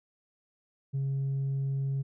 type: tone with tanh clipping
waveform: triangle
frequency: 136.6 Hz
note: C#3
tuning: 25 cents flat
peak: -28 dBFS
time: 0.93-2.03 s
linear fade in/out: 20 ms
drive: 6 dB
effects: none